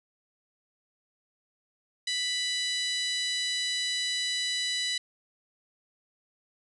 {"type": "harmonic tone", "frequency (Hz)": 990, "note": "B5", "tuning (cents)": 4, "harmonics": [2, 3, 4, 5, 6, 7, 8, 9, 10], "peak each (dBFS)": [-35, -36, -30, -39, -42, -44, -43, -48, -45], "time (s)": [2.07, 4.98], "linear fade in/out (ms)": 5, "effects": []}